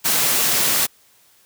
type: high-pass noise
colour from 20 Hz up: white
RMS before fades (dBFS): -18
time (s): 0.04-0.87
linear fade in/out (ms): 20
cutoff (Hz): 100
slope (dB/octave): 96
effects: white hiss -55 dBFS RMS until 1.45 s + high-pass 60 Hz 12 dB/octave